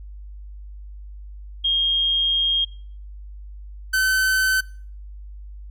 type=tone pair in turn; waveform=sine / 45% pulse; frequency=3235 / 1527.6 Hz; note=G#7 / G6; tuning=-46 / -45 cents; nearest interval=octave + minor second; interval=1299 cents; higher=first; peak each=-17 dBFS; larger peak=neither; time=1.64-2.65 / 3.93-4.61 s; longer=first; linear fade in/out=10 ms; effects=noise-tail reverb RT60 0.5 s tail -23 dB re dry + added 50 Hz sine -35 dBFS peak until 5.7 s